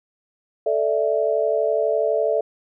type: chord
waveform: sine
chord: A suspended fourth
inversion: none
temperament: equal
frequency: 440 / 587.3 / 659.3 Hz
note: A4 / D5 / E5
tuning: 0 / 0 / 0 cents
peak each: -22 dBFS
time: 0.66-2.41 s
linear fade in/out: 5 ms
effects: none